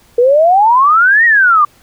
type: exponential two-way sweep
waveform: sine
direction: up then down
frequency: 467.4 to 1915 to 1160 Hz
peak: -5 dBFS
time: 0.18-1.65 s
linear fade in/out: 5 ms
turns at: 1.25 s
effects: pink hiss -48 dBFS RMS until 1.82 s